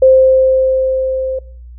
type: tone with level ramp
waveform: sine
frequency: 523.3 Hz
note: C5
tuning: in tune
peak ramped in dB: -3 to -16 dBFS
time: 0.02-1.39 s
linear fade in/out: 5 ms
effects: noise-tail reverb RT60 0.5 s tail -22 dB re dry + added 60 Hz sine -31 dBFS peak until 1.78 s